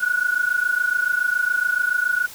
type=tone pair together; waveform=sine; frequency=1452.9 / 1480 Hz; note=F#6 / F#6; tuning=-32 / 0 cents; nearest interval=unison; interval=32 cents; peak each=-21 dBFS; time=0-2.27 s; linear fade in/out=20 ms; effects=white hiss -40 dBFS RMS until 2.34 s